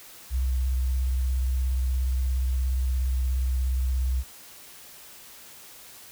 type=tone with vibrato; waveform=sine; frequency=64 Hz; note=C2; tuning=38 cents flat; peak=-22 dBFS; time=0.3-4.24 s; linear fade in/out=50 ms; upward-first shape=triangle; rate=17 Hz; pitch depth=61 cents each way; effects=white hiss -47 dBFS RMS until 6.11 s